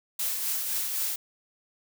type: noise with tremolo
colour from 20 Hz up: blue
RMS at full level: -28 dBFS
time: 0.19-1.16 s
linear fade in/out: 5 ms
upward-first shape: triangle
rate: 3.9 Hz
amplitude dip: 40%
effects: none